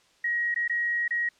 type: tone with dropouts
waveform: sine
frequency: 1895 Hz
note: A#6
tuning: 28 cents sharp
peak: -24 dBFS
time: 0.24-1.29 s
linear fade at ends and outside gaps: 5 ms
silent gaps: 0.544-0.56 / 0.679-0.696 / 1.08-1.107 s
effects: white hiss -62 dBFS RMS until 1.39 s + low-pass 6000 Hz 12 dB/octave